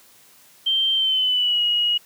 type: tone with pitch glide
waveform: sine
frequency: 3140 to 2896 Hz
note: G7 to F#7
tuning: +2 to -38 cents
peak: -17 dBFS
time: 0.66-1.98 s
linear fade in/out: 10 ms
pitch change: -140 cents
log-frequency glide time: 0.94-1.62 s
effects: white hiss -52 dBFS RMS until 2.05 s + high-pass 80 Hz 12 dB/octave